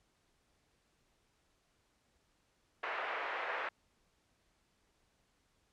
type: band-pass noise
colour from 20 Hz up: white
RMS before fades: -39 dBFS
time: 2.83-3.69 s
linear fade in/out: 5 ms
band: 460 to 2100 Hz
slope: 24 dB/octave
effects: pink hiss -75 dBFS RMS until 5.72 s + low-pass 9000 Hz 12 dB/octave